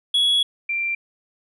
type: tone pair in turn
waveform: triangle / sine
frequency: 3359 / 2363 Hz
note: G#7 / D7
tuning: +19 / +10 cents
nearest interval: tritone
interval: 609 cents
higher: first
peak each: -14 / -21 dBFS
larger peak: first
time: 0.14-0.43 / 0.69-0.95 s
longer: first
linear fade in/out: 5 ms
effects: resampled to 24000 Hz